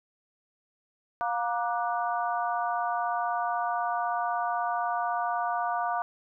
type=harmonic tone with a mistuned harmonic; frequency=236.1 Hz; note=A#3; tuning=22 cents sharp; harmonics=3 / 4 / 5 / 6; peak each=-29 / -32 / -33 / -37 dBFS; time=1.21-6.02 s; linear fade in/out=0 ms; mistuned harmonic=6; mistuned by=+73 cents; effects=none